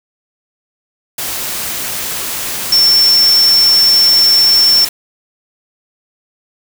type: tone in noise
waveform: sine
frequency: 5410 Hz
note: E8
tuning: 44 cents sharp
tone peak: -6 dBFS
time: 2.72-4.85 s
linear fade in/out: 5 ms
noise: white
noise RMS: -20 dBFS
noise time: 1.18-4.89 s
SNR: +11 dB
effects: none

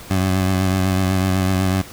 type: tone with vibrato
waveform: 20% pulse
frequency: 94 Hz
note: F#2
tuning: 28 cents sharp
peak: -11 dBFS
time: 0.1-1.82 s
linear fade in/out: 10 ms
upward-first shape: triangle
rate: 8 Hz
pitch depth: 40 cents each way
effects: pink hiss -38 dBFS RMS until 1.92 s

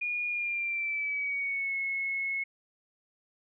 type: tone with pitch glide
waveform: sine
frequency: 2437 to 2184 Hz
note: D#7 to C#7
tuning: -37 to -26 cents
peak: -29 dBFS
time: 0.01-2.44 s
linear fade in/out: 10 ms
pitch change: -189 cents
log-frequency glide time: 0.28-1.76 s
effects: none

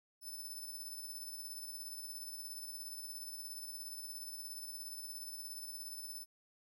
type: tone with tremolo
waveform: 5% pulse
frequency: 5274 Hz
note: E8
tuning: in tune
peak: -37 dBFS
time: 0.21-6.26 s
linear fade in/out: 50 ms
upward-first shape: sine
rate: 17 Hz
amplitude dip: 40%
effects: none

